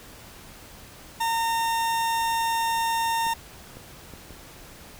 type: tone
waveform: 40% pulse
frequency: 915 Hz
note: A#5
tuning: 32 cents flat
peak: -22 dBFS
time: 1.2-3.34 s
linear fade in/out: 10 ms
type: clicks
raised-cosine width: 2 ms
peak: -29 dBFS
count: 4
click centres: 3.267 / 3.77 / 4.137 / 4.307 s
effects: pink hiss -46 dBFS RMS until 4.99 s